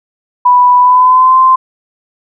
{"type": "tone with pitch glide", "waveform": "sine", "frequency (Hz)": [987.8, 1039.9], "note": ["B5", "C6"], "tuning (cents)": [0, -11], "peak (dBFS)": -3, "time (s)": [0.45, 1.56], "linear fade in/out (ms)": 10, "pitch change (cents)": 89, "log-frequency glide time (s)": [0.79, 1.38], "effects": []}